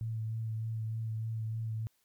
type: tone with vibrato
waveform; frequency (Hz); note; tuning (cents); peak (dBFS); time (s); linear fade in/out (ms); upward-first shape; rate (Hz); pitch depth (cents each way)
sine; 111.5; A2; +23; -33; 0.01-1.87; 0; sine; 3.3; 19
effects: white hiss -74 dBFS RMS until 2.04 s